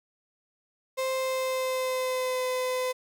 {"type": "tone with pitch glide", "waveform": "35% pulse", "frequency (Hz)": [523.3, 508.4], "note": ["C5", "C5"], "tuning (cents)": [0, -50], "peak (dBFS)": -25, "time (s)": [0.97, 2.93], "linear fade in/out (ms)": 20, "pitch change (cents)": -50, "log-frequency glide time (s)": [1.15, 2.45], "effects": ["11-bit"]}